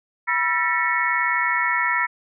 sine tone cluster, 972 / 1343 / 1786 / 1925 / 2203 Hz, B5 / E6 / A6 / B6 / C#7, -28 / +32 / +25 / -45 / -11 cents, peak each -25 dBFS, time 0.27-2.07 s, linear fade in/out 20 ms, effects none

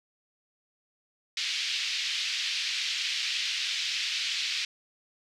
pink band-pass noise, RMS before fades -31 dBFS, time 1.37-4.65 s, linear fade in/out 2 ms, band 2400 to 5100 Hz, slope 24 dB/octave, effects none

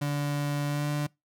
35% pulse tone with pitch glide, 144.9 to 147.18 Hz, D3 to D3, -23 to +4 cents, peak -25 dBFS, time 0.01-1.07 s, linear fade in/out 10 ms, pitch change +27 cents, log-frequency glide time 0.67-0.87 s, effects noise-tail reverb RT60 0.2 s tail -24 dB re dry

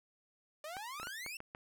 sawtooth exponential sweep, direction up, 587.3 to 2751 Hz, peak -39 dBFS, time 0.64-1.37 s, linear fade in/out 2 ms
clicks, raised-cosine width 0.5 ms, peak -30 dBFS, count 7, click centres 0.768 / 0.999 / 1.031 / 1.071 / 1.263 / 1.404 / 1.549 s
effects none

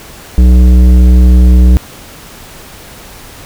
sine tone with tanh clipping, 61.74 Hz, B1, in tune, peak -3 dBFS, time 0.38-1.77 s, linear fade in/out 0 ms, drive 12 dB, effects pink hiss -32 dBFS RMS until 3.45 s

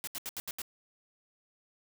white noise bursts, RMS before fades -38 dBFS, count 6, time 0.04-0.618 s, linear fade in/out 0 ms, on 33 ms, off 76 ms, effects none

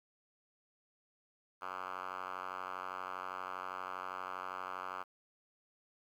5% pulse tone with band-pass filter, 92.5 Hz, F#2, in tune, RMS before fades -43 dBFS, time 1.61-5.04 s, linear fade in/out 20 ms, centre 1300 Hz, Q 3.3, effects 11-bit

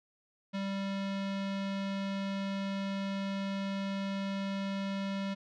square tone with low-pass filter, 196 Hz, G3, in tune, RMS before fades -35 dBFS, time 0.53-5.35 s, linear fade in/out 20 ms, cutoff 3800 Hz, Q 1.4, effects none

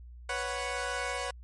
15% pulse chord, B suspended second, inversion none, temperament equal, 493.9 / 554.4 / 740 Hz, B4 / C#5 / F#5, 0 / 0 / 0 cents, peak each -30 dBFS, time 0.29-1.31 s, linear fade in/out 5 ms, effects added 60 Hz sine -45 dBFS peak until 1.43 s + MP3 48 kbps

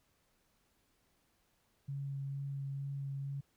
sine tone with vibrato, 138.59 Hz, C#3, in tune, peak -37 dBFS, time 1.88-3.41 s, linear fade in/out 10 ms, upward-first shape sine, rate 2.2 Hz, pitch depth 11 cents each way, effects pink hiss -75 dBFS RMS until 3.56 s

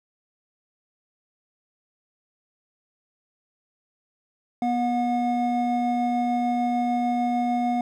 triangle tone pair together, 243.4 / 723.5 Hz, B3 / F#5, -25 / -39 cents, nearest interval octave + perfect fifth, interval 1886 cents, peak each -22 / -22 dBFS, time 4.62-7.81 s, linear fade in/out 2 ms, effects none

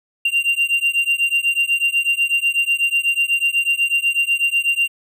triangle beating tone pair, 2772 / 2780.1 Hz, F7 / F7, -14 / -9 cents, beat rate 8.1 Hz, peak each -17 / -17 dBFS, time 0.25-4.88 s, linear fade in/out 5 ms, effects none

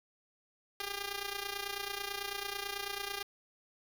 5% pulse tone with amplitude modulation, 401.2 Hz, G4, 40 cents sharp, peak -23 dBFS, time 0.8-3.23 s, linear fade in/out 2 ms, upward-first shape sine, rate 29.1 Hz, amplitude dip 70%, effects 9-bit

